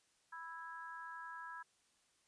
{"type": "harmonic tone", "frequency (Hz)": 329.6, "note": "E4", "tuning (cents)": 0, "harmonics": [3, 4, 5], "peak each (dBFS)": [-50, -52, -50], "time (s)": [0.32, 1.63], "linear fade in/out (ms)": 10, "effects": ["white hiss -75 dBFS RMS until 2.27 s", "resampled to 22050 Hz"]}